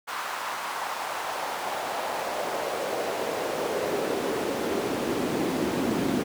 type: noise with high-pass filter sweep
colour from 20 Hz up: brown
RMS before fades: -29 dBFS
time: 0.07-6.24 s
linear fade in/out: 20 ms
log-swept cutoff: 1100 to 250 Hz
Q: 2
effects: none